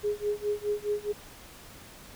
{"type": "tone with tremolo", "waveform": "sine", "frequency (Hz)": 415.3, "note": "G#4", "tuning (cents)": 0, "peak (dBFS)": -24, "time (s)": [0.03, 1.13], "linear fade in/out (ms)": 20, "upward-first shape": "sine", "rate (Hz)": 4.8, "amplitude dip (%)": 95, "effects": ["pink hiss -49 dBFS RMS until 2.15 s"]}